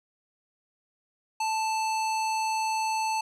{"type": "tone with low-pass filter", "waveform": "square", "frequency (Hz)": 880, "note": "A5", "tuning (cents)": 0, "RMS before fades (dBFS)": -28, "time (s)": [1.4, 3.21], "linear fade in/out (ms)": 5, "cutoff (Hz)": 7900, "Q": 1.2, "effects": []}